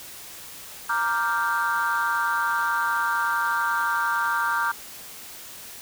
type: chord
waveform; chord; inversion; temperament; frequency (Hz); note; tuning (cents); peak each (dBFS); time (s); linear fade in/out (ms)
sine; G minor seventh; first; equal; 932.3 / 1174.7 / 1396.9 / 1568; Bb5 / D6 / F6 / G6; 0 / 0 / 0 / 0; -26; 0.89-4.72; 10
effects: tanh soft clip ceiling -15 dBFS + white hiss -41 dBFS RMS until 5.81 s